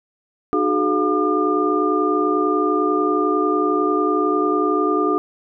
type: tone cluster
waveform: sine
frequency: 302.6 / 371.7 / 422.8 / 708 / 1204 Hz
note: D#4 / F#4 / G#4 / F5 / D6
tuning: -48 / +8 / +31 / +23 / +43 cents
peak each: -21 / -22 / -22 / -28 / -21 dBFS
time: 0.53-5.18 s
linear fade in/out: 0 ms
effects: none